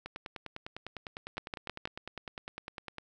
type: two click trains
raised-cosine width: 0.3 ms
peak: -19 / -24 dBFS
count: 4 / 30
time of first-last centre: 1.38-1.855 / 0.06-2.983 s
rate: 6.32 / 9.92 Hz
effects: none